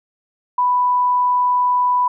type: tone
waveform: sine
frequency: 990 Hz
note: B5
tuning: 4 cents sharp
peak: -13 dBFS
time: 0.58-2.08 s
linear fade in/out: 5 ms
effects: none